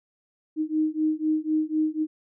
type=beating tone pair; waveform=sine; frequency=309 / 313 Hz; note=D#4 / D#4; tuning=-12 / +10 cents; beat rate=4 Hz; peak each=-25 dBFS; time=0.56-2.07 s; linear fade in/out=50 ms; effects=none